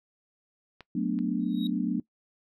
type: clicks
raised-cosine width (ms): 0.3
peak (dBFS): -28 / -35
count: 2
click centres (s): 0.807 / 1.189
type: chord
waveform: sine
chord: B minor seventh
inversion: second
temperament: equal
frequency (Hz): 185 / 220 / 246.9 / 293.7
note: F#3 / A3 / B3 / D4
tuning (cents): 0 / 0 / 0 / 0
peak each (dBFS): -31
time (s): 0.95-2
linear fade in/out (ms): 5
type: tone with exponential growth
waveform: triangle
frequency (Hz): 3800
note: A#7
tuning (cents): +33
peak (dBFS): -33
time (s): 1.4-1.67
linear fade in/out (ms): 2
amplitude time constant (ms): 57
effects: noise-tail reverb RT60 0.1 s tail -20 dB re dry